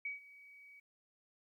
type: tone with ADSR envelope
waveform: sine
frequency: 2267 Hz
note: C#7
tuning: 38 cents sharp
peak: -36 dBFS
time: 0.05-0.8 s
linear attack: 5 ms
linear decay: 140 ms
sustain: -19 dB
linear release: 8 ms
effects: 13-bit